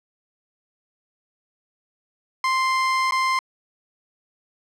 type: tone with dropouts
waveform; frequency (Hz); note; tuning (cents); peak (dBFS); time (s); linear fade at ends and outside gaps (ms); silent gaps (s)
30% pulse; 1046.5; C6; 0; -16; 2.44-3.39; 2; 3.11-3.121
effects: low-pass 6000 Hz 12 dB/octave